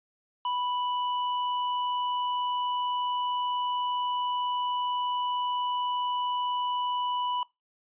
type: tone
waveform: square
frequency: 987.8 Hz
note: B5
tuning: in tune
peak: -28 dBFS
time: 0.45-7.43 s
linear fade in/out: 2 ms
effects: noise-tail reverb RT60 0.2 s tail -21 dB re dry + resampled to 8000 Hz